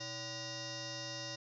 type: tone with frequency modulation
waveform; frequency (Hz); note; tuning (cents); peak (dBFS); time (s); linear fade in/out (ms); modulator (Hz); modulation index
sine; 2800; F7; +4; -40; 0-1.36; 10; 446; 6.9
effects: none